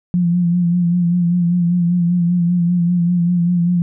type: tone with vibrato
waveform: sine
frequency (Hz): 174.4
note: F3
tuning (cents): -2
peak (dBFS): -12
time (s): 0.14-3.82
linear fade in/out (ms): 0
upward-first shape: sine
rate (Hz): 5.1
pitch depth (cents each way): 42
effects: none